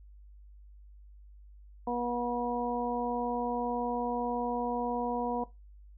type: harmonic tone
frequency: 241.7 Hz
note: B3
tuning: 37 cents flat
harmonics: 1 / 2 / 3 / 4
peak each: -35 / -35 / -35 / -35 dBFS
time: 1.87-5.44 s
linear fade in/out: 5 ms
effects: noise-tail reverb RT60 0.2 s tail -17 dB re dry + added 50 Hz sine -50 dBFS peak until 5.97 s